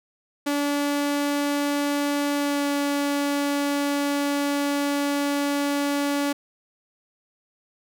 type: tone with pitch glide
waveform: sawtooth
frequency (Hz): 287.6 to 285.3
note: D4 to C#4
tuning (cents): -36 to +50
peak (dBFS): -18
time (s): 0.46-6.33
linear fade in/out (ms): 10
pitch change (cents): -14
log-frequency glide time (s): 2.35-2.66
effects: none